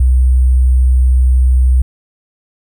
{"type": "tone with sample-and-hold", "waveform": "sine", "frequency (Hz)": 63.5, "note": "B1", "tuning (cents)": 49, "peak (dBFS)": -6, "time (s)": [0, 1.82], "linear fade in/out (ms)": 5, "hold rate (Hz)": 8820, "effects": []}